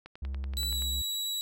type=click train; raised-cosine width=0.3 ms; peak=-29 dBFS; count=9; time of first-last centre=0.06-0.822 s; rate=10.5 Hz
type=tone; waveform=triangle; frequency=67.3 Hz; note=C2; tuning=49 cents sharp; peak=-30 dBFS; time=0.22-1.02 s; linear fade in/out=5 ms
type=tone with pitch glide; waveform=sawtooth; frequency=3951 to 3897 Hz; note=B7 to B7; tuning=0 to -24 cents; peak=-28 dBFS; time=0.57-1.41 s; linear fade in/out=0 ms; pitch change=-24 cents; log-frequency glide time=0.69-0.8 s
effects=none